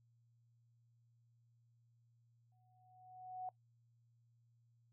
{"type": "tone with exponential growth", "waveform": "sine", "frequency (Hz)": 740, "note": "F#5", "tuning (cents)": 0, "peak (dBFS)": -40, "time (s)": [2.52, 3.49], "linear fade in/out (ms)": 2, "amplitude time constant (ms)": 210, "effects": ["noise-tail reverb RT60 0.1 s tail -20 dB re dry", "added 117 Hz sine -70 dBFS peak until 4.92 s"]}